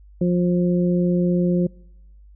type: harmonic tone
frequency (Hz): 177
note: F3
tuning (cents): +23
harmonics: 1 / 2 / 3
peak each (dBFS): -17 / -23 / -27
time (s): 0.21-1.67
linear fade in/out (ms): 5
effects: noise-tail reverb RT60 0.9 s tail -26 dB re dry + added 50 Hz sine -44 dBFS peak until 2.35 s